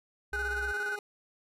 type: tone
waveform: sine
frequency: 64 Hz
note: C2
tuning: 38 cents flat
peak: -38 dBFS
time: 0.32-0.73 s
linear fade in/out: 20 ms
type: tone with vibrato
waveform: sine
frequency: 1501 Hz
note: F#6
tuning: 24 cents sharp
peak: -31 dBFS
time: 0.33-0.96 s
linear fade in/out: 5 ms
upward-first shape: square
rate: 16 Hz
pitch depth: 35 cents each way
type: tone with tremolo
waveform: 25% pulse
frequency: 412.2 Hz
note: G#4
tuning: 13 cents flat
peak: -33 dBFS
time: 0.33-0.99 s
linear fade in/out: 2 ms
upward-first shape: square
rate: 17 Hz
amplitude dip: 40%
effects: resampled to 32000 Hz